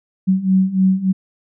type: beating tone pair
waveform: sine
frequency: 186.9 / 190.3 Hz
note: F#3 / F#3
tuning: +18 / +49 cents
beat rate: 3.4 Hz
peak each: -17 / -14 dBFS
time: 0.27-1.13 s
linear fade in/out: 20 ms
effects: none